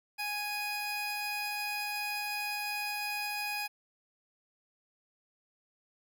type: tone pair together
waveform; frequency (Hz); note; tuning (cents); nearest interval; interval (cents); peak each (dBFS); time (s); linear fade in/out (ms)
30% pulse; 830.6 / 2489; G#5 / D#7; 0 / 0; octave + perfect fifth; 1900; -35 / -33; 0.18-3.68; 20
effects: none